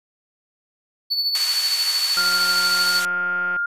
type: tone with tremolo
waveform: triangle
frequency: 4461 Hz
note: C#8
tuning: 10 cents sharp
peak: -16 dBFS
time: 1.1-3.01 s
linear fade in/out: 20 ms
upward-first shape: sine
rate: 13 Hz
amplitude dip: 50%
type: band-pass noise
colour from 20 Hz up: white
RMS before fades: -28 dBFS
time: 1.35-3.05 s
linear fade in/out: 0 ms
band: 1100 to 8800 Hz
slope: 12 dB/octave
type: click train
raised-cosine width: 0.5 ms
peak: -21 dBFS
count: 252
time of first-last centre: 2.17-3.564 s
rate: 180 Hz
type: tone with pitch glide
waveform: sine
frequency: 1396.9 to 1407.4 Hz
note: F6 to F6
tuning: 0 to +13 cents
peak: -20 dBFS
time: 2.17-3.66 s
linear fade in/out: 5 ms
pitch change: +13 cents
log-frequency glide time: 2.77-2.9 s
effects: resampled to 32000 Hz